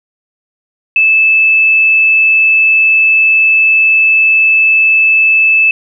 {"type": "tone", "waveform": "sine", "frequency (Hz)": 2622, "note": "E7", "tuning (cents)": -10, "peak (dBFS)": -5, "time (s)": [0.96, 5.71], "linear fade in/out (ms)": 2, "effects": []}